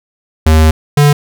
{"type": "tone pair in turn", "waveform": "square", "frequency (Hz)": [78.8, 145.61], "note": ["D#2", "D3"], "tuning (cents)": [23, -14], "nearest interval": "major seventh", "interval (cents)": 1063, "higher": "second", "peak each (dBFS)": -5, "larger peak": "neither", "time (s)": [[0.46, 0.71], [0.97, 1.13]], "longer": "first", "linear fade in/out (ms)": 5, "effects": []}